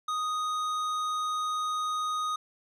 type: tone with tanh clipping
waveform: sine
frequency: 1244.5 Hz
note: D#6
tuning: in tune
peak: -30 dBFS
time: 0.08-2.36 s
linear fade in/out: 5 ms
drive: 13 dB
effects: none